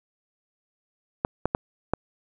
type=clicks; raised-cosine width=1 ms; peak=-8 dBFS; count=4; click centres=1.249 / 1.456 / 1.549 / 1.936 s; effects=none